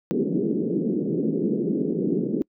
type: band-pass noise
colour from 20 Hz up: white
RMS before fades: -24 dBFS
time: 0.11-2.42 s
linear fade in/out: 0 ms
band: 160 to 420 Hz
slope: 48 dB/octave
effects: noise-tail reverb RT60 0.1 s tail -26 dB re dry